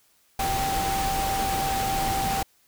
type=tone in noise; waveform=sine; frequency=780 Hz; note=G5; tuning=9 cents flat; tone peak=-25 dBFS; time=0.39-2.43 s; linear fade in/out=5 ms; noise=pink; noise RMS=-29 dBFS; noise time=0.39-2.43 s; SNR=+1 dB; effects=white hiss -63 dBFS RMS until 2.67 s